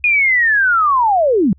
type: linear sweep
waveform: sine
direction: down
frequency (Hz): 2477 to 165.7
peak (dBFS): -10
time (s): 0.04-1.53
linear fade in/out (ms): 2
effects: added 70 Hz sine -44 dBFS peak until 1.58 s